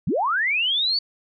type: linear sweep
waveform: sine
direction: up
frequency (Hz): 110 to 4567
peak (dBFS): -19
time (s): 0.07-0.99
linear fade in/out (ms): 5
effects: none